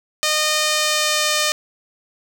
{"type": "tone with pitch glide", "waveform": "5% pulse", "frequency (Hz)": [612, 607.1], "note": ["D#5", "D#5"], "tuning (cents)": [-29, -43], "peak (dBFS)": -5, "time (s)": [0.23, 1.52], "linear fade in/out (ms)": 0, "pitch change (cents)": -14, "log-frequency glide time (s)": [0.59, 1.38], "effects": []}